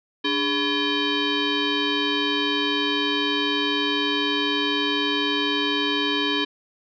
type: tone with frequency modulation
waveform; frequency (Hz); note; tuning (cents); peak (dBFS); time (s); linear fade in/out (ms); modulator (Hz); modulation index
sine; 1700; G#6; +40; -20; 0.24-6.45; 10; 704; 3.2
effects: none

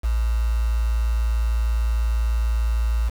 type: tone with quantisation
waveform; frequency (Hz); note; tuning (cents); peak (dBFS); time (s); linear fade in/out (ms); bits
sine; 56.8; A#1; -44; -18; 0.03-3.1; 20; 6
effects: none

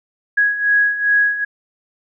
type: beating tone pair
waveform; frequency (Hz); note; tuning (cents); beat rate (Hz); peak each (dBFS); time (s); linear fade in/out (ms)
sine; 1660 / 1662.5; G#6 / G#6; -1 / +1; 2.5; -19 / -14; 0.37-1.45; 10
effects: none

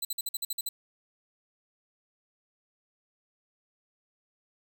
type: tone bursts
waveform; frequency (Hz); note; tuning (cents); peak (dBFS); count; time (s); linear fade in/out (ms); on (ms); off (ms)
5% pulse; 4015; B7; +28; -23; 9; 0.02-0.69; 5; 30; 50
effects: 10-bit

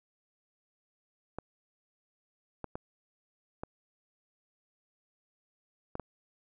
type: clicks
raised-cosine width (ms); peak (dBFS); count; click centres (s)
1; -23; 6; 1.386 / 2.643 / 2.755 / 3.635 / 5.954 / 5.997
effects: none

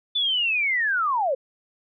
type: linear sweep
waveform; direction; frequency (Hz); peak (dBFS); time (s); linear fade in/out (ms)
sine; down; 3520 to 493.9; -20; 0.15-1.35; 10
effects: none

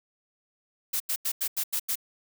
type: noise bursts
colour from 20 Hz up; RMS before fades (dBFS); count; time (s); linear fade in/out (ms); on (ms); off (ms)
blue; -28; 7; 0.93-1.956; 10; 72; 87
effects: none

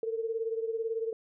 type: beating tone pair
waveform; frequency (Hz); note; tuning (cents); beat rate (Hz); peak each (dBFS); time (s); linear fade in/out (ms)
sine; 447.6 / 465.6; A4 / A#4; +30 / -2; 18; -31 / -36; 0.03-1.13; 2
effects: none

